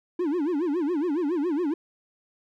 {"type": "tone with vibrato", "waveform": "triangle", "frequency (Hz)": 319.9, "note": "D#4", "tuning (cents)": 48, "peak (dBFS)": -21, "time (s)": [0.19, 1.74], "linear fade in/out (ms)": 5, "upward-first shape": "sine", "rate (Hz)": 7.2, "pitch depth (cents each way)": 240, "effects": []}